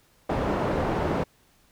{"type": "low-pass noise", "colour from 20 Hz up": "white", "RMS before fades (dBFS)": -26, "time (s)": [0.29, 1.24], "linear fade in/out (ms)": 10, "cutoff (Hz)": 650, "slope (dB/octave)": 12, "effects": ["pink hiss -62 dBFS RMS until 1.71 s"]}